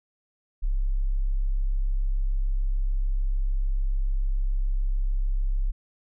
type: tone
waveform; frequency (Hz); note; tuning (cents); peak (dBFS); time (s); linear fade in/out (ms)
sine; 33.4; C1; +36; -21; 0.62-5.72; 20
effects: none